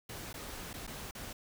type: noise with dropouts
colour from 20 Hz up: pink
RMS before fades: -44 dBFS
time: 0.09-1.33 s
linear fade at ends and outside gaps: 5 ms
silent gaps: 0.33-0.34 / 0.732-0.738 / 0.868-0.875 / 1.111-1.15 s
effects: none